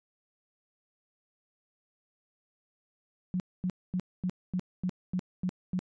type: tone bursts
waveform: sine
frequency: 182.3 Hz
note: F#3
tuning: 25 cents flat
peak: -27 dBFS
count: 9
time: 3.34-5.791 s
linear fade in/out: 0 ms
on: 59 ms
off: 240 ms
effects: resampled to 16000 Hz